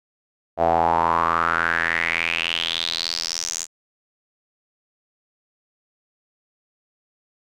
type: tone with band-pass filter sweep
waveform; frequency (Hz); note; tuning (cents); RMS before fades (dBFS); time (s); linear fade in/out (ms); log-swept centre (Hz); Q
sawtooth; 83.5; E2; +23; -22; 0.57-3.67; 50; 670 to 7000; 5.9
effects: none